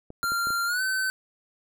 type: clicks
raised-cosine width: 2 ms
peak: -27 dBFS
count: 5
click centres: 0.104 / 0.24 / 0.32 / 0.471 / 0.505 s
type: tone with pitch glide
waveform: square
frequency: 1386 to 1529 Hz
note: F6 to G6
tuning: -14 to -44 cents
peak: -25 dBFS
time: 0.23-1.1 s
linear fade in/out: 0 ms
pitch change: +170 cents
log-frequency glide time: 0.66-0.82 s
effects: none